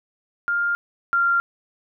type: tone pair in turn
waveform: sine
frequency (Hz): 1403 / 1386.9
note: F6 / F6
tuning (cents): +8 / -12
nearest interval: unison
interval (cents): 20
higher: first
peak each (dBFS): -19 / -16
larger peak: second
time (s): 0.48-0.75 / 1.13-1.4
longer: neither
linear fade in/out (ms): 0
effects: none

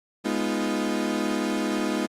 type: chord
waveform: 35% pulse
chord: F half-diminished seventh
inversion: first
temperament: equal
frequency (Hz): 207.7 / 246.9 / 311.1 / 349.2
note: Ab3 / Cb4 / Eb4 / F4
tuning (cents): 0 / 0 / 0 / 0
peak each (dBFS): -28 / -28 / -27 / -30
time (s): 0.24-2.07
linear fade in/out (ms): 20
effects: low-pass 10000 Hz 12 dB/octave + Opus 48 kbps

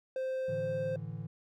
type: tone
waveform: triangle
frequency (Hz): 522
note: C5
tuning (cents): -4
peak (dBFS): -30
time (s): 0.16-0.96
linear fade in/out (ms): 2
type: chord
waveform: triangle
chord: A suspended fourth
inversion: none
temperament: equal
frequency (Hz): 110 / 146.83 / 164.81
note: A2 / D3 / E3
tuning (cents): 0 / 0 / 0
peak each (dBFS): -40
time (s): 0.48-1.27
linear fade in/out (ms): 10
effects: none

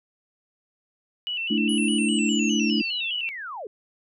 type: tone with vibrato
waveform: sine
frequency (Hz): 2813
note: F7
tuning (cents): +12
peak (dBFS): -26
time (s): 1.27-3.29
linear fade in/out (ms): 0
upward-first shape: square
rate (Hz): 4.9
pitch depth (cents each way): 77
type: chord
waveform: sine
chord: A suspended fourth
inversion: none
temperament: just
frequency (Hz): 220 / 293.3 / 330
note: A3 / D4 / E4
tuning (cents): 0 / -2 / +2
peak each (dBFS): -23 / -26 / -28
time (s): 1.5-2.82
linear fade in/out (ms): 10
type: linear sweep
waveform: sine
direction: down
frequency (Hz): 10548 to 370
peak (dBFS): -32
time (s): 1.69-3.67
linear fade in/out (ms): 2
effects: none

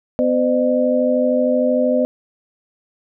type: tone cluster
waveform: sine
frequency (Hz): 252.1 / 513 / 606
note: B3 / C5 / D#5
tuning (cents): +36 / -34 / -46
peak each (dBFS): -18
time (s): 0.19-2.05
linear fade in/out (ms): 0
effects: none

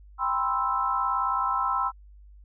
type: chord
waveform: sine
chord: C major seventh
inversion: second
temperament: equal with one note detuned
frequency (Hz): 791.3 / 987.8 / 1046.5 / 1318.5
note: G5 / B5 / C6 / E6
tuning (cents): +16 / 0 / 0 / 0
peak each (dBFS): -32 / -30 / -28 / -27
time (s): 0.18-1.92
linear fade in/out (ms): 50
effects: added 50 Hz sine -47 dBFS peak until 2.44 s

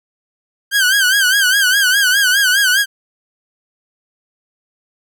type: tone with vibrato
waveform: sawtooth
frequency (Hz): 1556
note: G6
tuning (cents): -13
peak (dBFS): -7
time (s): 0.71-2.86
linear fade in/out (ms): 50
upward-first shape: sine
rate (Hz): 4.9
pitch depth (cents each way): 110
effects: none

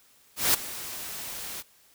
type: noise with ADSR envelope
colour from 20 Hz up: white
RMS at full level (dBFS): -20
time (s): 0.36-1.63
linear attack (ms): 180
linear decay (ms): 10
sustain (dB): -17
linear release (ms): 30
effects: white hiss -60 dBFS RMS until 1.94 s

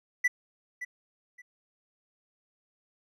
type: tone with echo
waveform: triangle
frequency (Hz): 1975.5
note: B6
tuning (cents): 0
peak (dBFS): -19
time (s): 0.24-0.28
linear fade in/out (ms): 10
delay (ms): 570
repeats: 2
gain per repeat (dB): -13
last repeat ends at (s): 1.42
effects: none

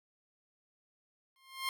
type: tone with exponential growth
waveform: 15% pulse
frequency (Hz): 1062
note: C6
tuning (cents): +25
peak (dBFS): -24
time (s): 1.36-1.69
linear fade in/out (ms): 1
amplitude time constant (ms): 71
effects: none

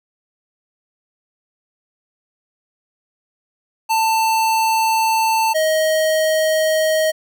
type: tone pair in turn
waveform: square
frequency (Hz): 890 / 629.3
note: A5 / D#5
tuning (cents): +20 / +19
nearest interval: tritone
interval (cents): 601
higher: first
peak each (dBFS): -15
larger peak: neither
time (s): 3.89-5.54 / 5.54-7.12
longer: first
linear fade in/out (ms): 20
effects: none

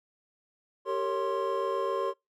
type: tone cluster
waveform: triangle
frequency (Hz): 390.1 / 457.6 / 554 / 1054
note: G4 / A#4 / C#5 / C6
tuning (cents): -8 / -32 / -1 / +12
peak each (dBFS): -31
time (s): 0.85-2.14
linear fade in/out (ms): 50
effects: noise-tail reverb RT60 0.2 s tail -25 dB re dry

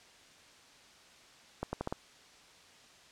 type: accelerating click train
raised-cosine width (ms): 1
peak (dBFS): -20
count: 5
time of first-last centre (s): 1.63-1.925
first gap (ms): 100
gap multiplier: 0.8
effects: white hiss -58 dBFS RMS until 3.11 s + low-pass 6000 Hz 12 dB/octave

